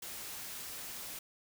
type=noise; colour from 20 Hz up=white; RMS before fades=-44 dBFS; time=0.02-1.19 s; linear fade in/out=5 ms; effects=none